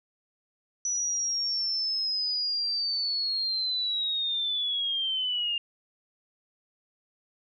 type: linear sweep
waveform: sine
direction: down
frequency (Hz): 5920 to 2799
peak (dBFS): -26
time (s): 0.85-5.58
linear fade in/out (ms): 2
effects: none